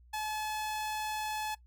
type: tone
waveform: sawtooth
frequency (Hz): 858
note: A5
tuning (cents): -44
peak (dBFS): -30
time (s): 0.13-1.55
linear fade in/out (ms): 10
effects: noise-tail reverb RT60 0.1 s tail -18 dB re dry + added 60 Hz sine -56 dBFS peak until 1.66 s